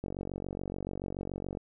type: click train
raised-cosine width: 2 ms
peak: -23 dBFS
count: 73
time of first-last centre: 0.04-1.572 s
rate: 47 Hz
effects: none